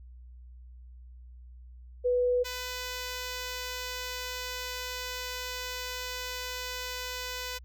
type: tone pair in turn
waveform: sine / 5% pulse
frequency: 493.9 / 500.2 Hz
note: B4 / B4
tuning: 0 / +22 cents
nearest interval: unison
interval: 22 cents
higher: second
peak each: -23 dBFS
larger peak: neither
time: 2.04-2.44 / 2.44-7.59 s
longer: second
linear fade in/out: 20 ms
effects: added 61 Hz sine -46 dBFS peak until 7.64 s

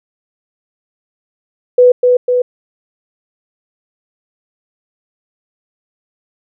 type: tone with echo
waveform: sine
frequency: 495.7 Hz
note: B4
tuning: 6 cents sharp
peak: -3 dBFS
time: 1.78-1.92 s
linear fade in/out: 5 ms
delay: 250 ms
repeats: 2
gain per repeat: -3 dB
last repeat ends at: 2.42 s
effects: none

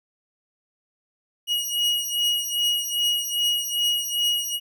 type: beating tone pair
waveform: 40% pulse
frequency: 2892 / 2894.5 Hz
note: F#7 / F#7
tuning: -40 / -39 cents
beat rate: 2.5 Hz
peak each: -24 dBFS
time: 1.47-4.6 s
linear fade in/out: 50 ms
effects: none

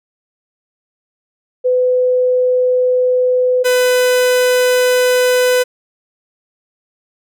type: tone pair in turn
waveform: sine / 45% pulse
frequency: 503 / 500.6 Hz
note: B4 / B4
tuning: +32 / +23 cents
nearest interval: unison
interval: 9 cents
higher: first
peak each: -10 / -10 dBFS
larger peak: neither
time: 1.64-3.64 / 3.64-5.64 s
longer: neither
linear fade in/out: 20 ms
effects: none

